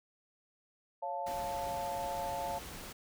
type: chord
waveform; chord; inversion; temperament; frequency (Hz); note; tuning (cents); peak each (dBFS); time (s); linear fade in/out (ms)
sine; Db augmented; none; equal; 554.4 / 698.5 / 880; Db5 / F5 / A5; 0 / 0 / 0; -41 / -39 / -38; 1.02-2.59; 10
type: noise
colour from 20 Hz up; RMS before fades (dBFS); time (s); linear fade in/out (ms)
pink; -46; 1.26-2.93; 10
effects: none